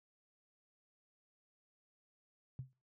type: tone with exponential decay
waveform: sine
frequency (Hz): 130.81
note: C3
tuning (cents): 0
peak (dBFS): -37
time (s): 2.59-2.73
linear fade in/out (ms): 0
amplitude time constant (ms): 30
effects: noise-tail reverb RT60 0.3 s tail -21 dB re dry + high-pass 60 Hz 12 dB/octave